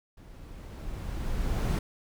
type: noise with level ramp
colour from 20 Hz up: brown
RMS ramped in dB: -48 to -25 dBFS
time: 0.17-1.79 s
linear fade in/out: 5 ms
effects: none